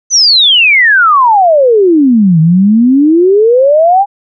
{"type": "exponential two-way sweep", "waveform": "sine", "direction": "down then up", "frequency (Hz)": [6210, 155.56, 825], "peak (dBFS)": -3, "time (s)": [0.1, 4.06], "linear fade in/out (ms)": 50, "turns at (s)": 2.4, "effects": []}